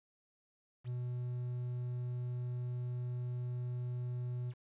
triangle tone with quantisation, 123.3 Hz, B2, 2 cents flat, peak -34 dBFS, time 0.84-4.54 s, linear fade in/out 50 ms, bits 10, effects resampled to 8000 Hz

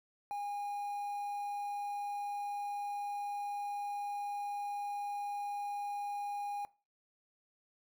triangle tone with quantisation, 816 Hz, G#5, 31 cents flat, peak -34 dBFS, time 0.31-6.65 s, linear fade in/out 0 ms, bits 10, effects noise-tail reverb RT60 0.3 s tail -19 dB re dry

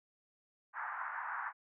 white band-pass noise, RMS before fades -41 dBFS, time 0.73-1.53 s, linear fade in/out 50 ms, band 830 to 1700 Hz, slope 48 dB/octave, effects none

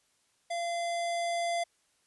square tone with level ramp, 686 Hz, F5, 31 cents flat, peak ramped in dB -32 to -29 dBFS, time 0.5-1.64 s, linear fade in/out 10 ms, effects white hiss -71 dBFS RMS until 2.06 s + resampled to 24000 Hz

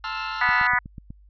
sawtooth chord, F major seventh, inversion first, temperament equal with one note detuned, 880 / 1046.5 / 1318.5 / 1408.3 Hz, A5 / C6 / E6 / F6, 0 / 0 / 0 / +14 cents, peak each -29 / -33 / -28 / -29 dBFS, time 0.04-0.67 s, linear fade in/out 2 ms
harmonic tone, 246.3 Hz, B3, 5 cents flat, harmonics 3 / 4 / 5 / 6 / 7 / 8 / 9, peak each -32 / -25 / -27 / -25 / -25 / -23 / -34 dBFS, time 0.41-0.79 s, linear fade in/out 5 ms
click train, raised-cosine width 5 ms, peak -25 dBFS, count 6, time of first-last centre 0.49-1.105 s, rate 8.13 Hz
effects added 50 Hz sine -49 dBFS peak until 1.29 s + resampled to 11025 Hz

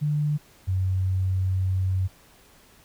sine tone pair in turn, 148.8 / 93.74 Hz, D3 / F#2, +23 / +23 cents, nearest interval minor sixth, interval 800 cents, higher first, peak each -21 dBFS, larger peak neither, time 0.01-0.38 / 0.67-2.08 s, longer second, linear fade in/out 20 ms, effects pink hiss -55 dBFS RMS until 2.84 s

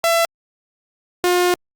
sawtooth tone pair in turn, 670 / 356.8 Hz, E5 / F4, +28 / +37 cents, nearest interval major seventh, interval 1091 cents, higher first, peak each -10 dBFS, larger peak neither, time 0.04-0.25 / 1.24-1.54 s, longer second, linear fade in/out 0 ms, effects Opus 48 kbps

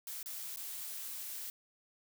blue noise with dropouts, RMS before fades -43 dBFS, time 0.07-1.5 s, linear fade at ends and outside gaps 1 ms, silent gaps 0.229-0.259 / 0.561-0.571 s, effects none

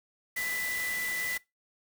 sine tone in noise, 1988 Hz, B6, 11 cents sharp, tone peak -31 dBFS, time 0.36-1.38 s, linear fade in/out 10 ms, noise white, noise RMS -38 dBFS, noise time 0.36-1.38 s, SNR +4 dB, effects noise-tail reverb RT60 0.2 s tail -21 dB re dry

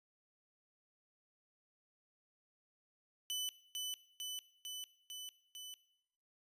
sawtooth tone with echo, 3000 Hz, F#7, 23 cents sharp, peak -34 dBFS, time 3.3-3.49 s, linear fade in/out 0 ms, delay 450 ms, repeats 5, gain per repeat -2 dB, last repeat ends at 5.74 s, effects noise-tail reverb RT60 0.8 s tail -19 dB re dry + resampled to 32000 Hz

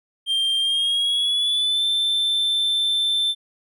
triangle tone with pitch glide, 3179 to 3548 Hz, G7 to A7, +24 to +14 cents, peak -17 dBFS, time 0.26-3.35 s, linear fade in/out 50 ms, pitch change +190 cents, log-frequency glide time 0.59-1.84 s, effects none

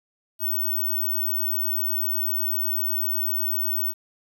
sine tone, 15804 Hz, B9, in tune, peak -22 dBFS, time 0.39-3.94 s, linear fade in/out 50 ms, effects 9-bit

